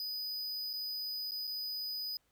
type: tone with dropouts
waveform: square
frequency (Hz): 4978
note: D#8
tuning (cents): 0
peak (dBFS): -37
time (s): 0-2.17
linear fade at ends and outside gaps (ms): 1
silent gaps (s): 0.731-0.736 / 1.31-1.318 / 1.471-1.475
effects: pink hiss -75 dBFS RMS until 2.31 s